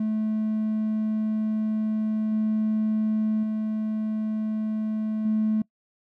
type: tone with level steps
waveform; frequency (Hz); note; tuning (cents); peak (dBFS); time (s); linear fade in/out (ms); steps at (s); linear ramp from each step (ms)
triangle; 216.7; A3; -26; -20 / -18 / -22 / -17; 0-5.62; 5; 2.32 / 3.43 / 5.25; 5
effects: noise-tail reverb RT60 0.1 s tail -25 dB re dry + tanh soft clip ceiling -17 dBFS

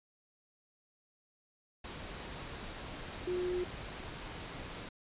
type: tone in noise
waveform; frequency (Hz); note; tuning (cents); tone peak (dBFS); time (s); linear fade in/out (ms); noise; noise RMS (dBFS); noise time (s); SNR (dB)
sine; 360; F#4; -47; -32; 3.27-3.64; 5; pink; -44; 1.84-4.89; +9
effects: resampled to 8000 Hz

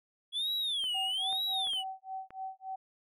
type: tone with vibrato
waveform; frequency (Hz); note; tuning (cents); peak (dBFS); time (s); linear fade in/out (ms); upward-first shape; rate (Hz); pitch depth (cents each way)
triangle; 3322; G#7; 0; -29; 0.32-1.84; 50; sine; 1.1; 270
type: clicks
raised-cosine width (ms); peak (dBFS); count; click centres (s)
0.5; -35; 5; 0.841 / 1.327 / 1.671 / 1.734 / 2.306
type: tone with tremolo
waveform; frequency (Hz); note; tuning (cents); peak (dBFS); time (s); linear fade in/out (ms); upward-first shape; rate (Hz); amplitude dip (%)
sine; 763; G5; -47; -35; 0.94-2.76; 10; sine; 3.5; 100
effects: none

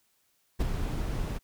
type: noise with ADSR envelope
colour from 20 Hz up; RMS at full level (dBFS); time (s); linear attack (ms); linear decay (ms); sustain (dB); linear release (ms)
brown; -24; 0.59-1.39; 23; 16; -7; 24
effects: white hiss -71 dBFS RMS until 1.43 s

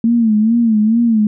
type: tone with vibrato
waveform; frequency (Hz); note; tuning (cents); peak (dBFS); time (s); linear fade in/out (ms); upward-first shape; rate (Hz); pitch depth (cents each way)
sine; 223.8; A3; +30; -9; 0.04-1.27; 2; sine; 2.3; 100
effects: none

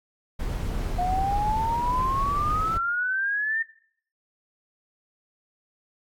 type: noise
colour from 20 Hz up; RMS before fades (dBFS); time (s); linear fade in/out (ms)
brown; -29; 0.39-2.78; 10
type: exponential sweep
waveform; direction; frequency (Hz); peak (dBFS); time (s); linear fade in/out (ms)
sine; up; 711 to 1829; -23; 0.98-3.63; 10
effects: noise-tail reverb RT60 0.6 s tail -20 dB re dry + AAC 64 kbps

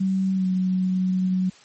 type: tone with pitch glide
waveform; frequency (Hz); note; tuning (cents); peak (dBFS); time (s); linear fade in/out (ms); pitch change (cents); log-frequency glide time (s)
sine; 190.4 to 185.41; F#3 to F#3; +50 to +4; -19; 0-1.5; 10; -46; 0.34-0.47
effects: white hiss -51 dBFS RMS until 1.64 s + MP3 32 kbps

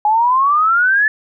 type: exponential sweep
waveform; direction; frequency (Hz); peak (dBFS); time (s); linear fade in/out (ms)
sine; up; 830.6 to 1757; -10; 0.05-1.08; 2
effects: none

